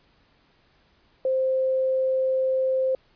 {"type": "tone", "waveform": "sine", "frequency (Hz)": 523.3, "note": "C5", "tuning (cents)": 0, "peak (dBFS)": -20, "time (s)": [1.25, 2.95], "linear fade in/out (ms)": 2, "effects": ["pink hiss -62 dBFS RMS until 3.15 s", "resampled to 11025 Hz"]}